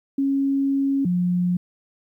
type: tone pair in turn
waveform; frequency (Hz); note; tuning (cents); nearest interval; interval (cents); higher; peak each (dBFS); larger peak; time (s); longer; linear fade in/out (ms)
sine; 274.8 / 178.11; C#4 / F3; -15 / +34; minor sixth; 751; first; -18; neither; 0.18-1.05 / 1.05-1.57; first; 5
effects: 10-bit